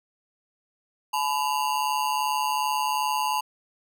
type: ring-modulated tone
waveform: square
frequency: 932.3 Hz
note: A#5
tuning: in tune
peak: -21 dBFS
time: 1.13-3.41 s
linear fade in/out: 10 ms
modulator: 71.3 Hz
effects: none